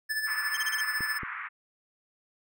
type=tone with tremolo; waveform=square; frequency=1741 Hz; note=A6; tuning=19 cents flat; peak=-27 dBFS; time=0.09-1.19 s; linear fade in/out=20 ms; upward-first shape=sine; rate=14 Hz; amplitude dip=55%
type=band-pass noise; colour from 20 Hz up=pink; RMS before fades=-38 dBFS; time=0.26-1.49 s; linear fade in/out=20 ms; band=1100 to 2200 Hz; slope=48 dB/octave
type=tone bursts; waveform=25% pulse; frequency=3155 Hz; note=G7; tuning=10 cents sharp; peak=-30 dBFS; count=5; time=0.54-0.81 s; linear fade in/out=5 ms; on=30 ms; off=30 ms
type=clicks; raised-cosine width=3 ms; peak=-26 dBFS; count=2; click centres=1.007 / 1.233 s
effects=none